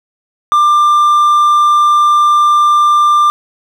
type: tone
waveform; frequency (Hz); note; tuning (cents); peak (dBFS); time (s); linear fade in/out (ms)
triangle; 1190; D6; +22; -4; 0.52-3.3; 0
effects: none